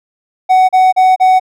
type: tone bursts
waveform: triangle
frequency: 747 Hz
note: F#5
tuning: 16 cents sharp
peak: -3 dBFS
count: 4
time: 0.49-1.398 s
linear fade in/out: 20 ms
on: 200 ms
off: 36 ms
effects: none